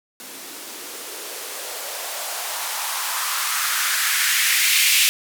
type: noise with band-pass filter sweep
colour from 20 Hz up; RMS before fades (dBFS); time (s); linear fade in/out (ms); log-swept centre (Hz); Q
violet; -23; 0.2-5.09; 0; 250 to 2600; 2.6
effects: none